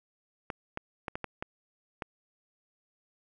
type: clicks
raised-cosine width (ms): 0.5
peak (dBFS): -19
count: 7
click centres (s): 0.502 / 0.774 / 1.082 / 1.155 / 1.243 / 1.425 / 2.022
effects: none